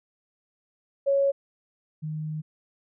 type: tone pair in turn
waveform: sine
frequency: 554.4 / 154.68 Hz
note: C#5 / D#3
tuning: 0 / -10 cents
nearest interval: octave + minor seventh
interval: 2210 cents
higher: first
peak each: -19 / -29 dBFS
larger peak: first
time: 1.06-1.32 / 2.02-2.42 s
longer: second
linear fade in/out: 20 ms
effects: none